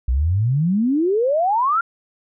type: exponential sweep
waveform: sine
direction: up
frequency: 58.27 to 1413 Hz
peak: -15 dBFS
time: 0.08-1.81 s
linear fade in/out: 5 ms
effects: none

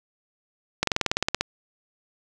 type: slowing click train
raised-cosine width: 0.2 ms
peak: -4 dBFS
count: 12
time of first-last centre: 0.83-1.41 s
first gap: 43 ms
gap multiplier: 1.04
effects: none

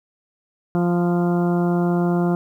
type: harmonic tone with a mistuned harmonic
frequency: 174.61 Hz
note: F3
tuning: in tune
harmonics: 1 / 2 / 3 / 4 / 5 / 6 / 7 / 8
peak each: -18 / -22 / -32 / -28 / -36 / -36 / -38 / -37 dBFS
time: 0.75-2.35 s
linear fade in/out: 0 ms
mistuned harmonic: 6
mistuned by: -16 cents
effects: 9-bit

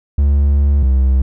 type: tone pair in turn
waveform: triangle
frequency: 70.9 / 65.72 Hz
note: C#2 / C2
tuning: +40 / +8 cents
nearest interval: minor second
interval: 132 cents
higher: first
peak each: -7 dBFS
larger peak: neither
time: 0.18-0.83 / 0.83-1.22 s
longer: first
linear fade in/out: 5 ms
effects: none

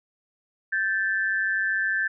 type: tone pair together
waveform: sine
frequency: 1558.6 / 1752 Hz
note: G6 / A6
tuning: -10 / -8 cents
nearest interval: major second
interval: 202 cents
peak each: -25 dBFS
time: 0.72-2.08 s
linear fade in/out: 10 ms
effects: none

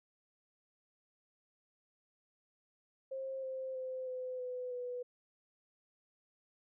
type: tone with pitch steps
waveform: sine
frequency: 532 / 524.1 / 516.3 / 508.6 / 501 / 493.5 Hz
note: C5 / C5 / C5 / C5 / B4 / B4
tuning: +29 / +3 / -23 / -49 / +25 / -1 cents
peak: -38 dBFS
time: 3.11-5.03 s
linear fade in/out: 10 ms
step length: 320 ms
effects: none

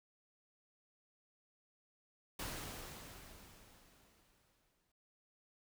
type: noise with exponential decay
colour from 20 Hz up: pink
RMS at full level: -42 dBFS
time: 2.39-4.92 s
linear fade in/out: 5 ms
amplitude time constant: 550 ms
effects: none

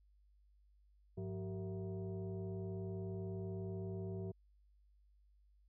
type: tone with frequency modulation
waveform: sine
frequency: 101.9 Hz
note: G#2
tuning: 32 cents flat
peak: -40 dBFS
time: 1.17-4.32 s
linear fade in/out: 10 ms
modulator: 280 Hz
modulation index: 1.2
effects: added 50 Hz sine -66 dBFS peak until 5.68 s

